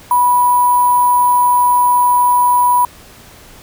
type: tone with sample-and-hold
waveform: sine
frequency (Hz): 982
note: B5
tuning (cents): -10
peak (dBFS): -8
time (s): 0.11-2.85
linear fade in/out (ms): 2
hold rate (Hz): 11025
effects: pink hiss -40 dBFS RMS until 3.62 s